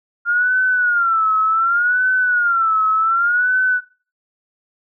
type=tone with vibrato; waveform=sine; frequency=1396.9 Hz; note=F6; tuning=in tune; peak=-13 dBFS; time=0.25-3.81 s; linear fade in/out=50 ms; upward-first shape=sine; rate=0.67 Hz; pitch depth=140 cents each way; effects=noise-tail reverb RT60 0.4 s tail -22 dB re dry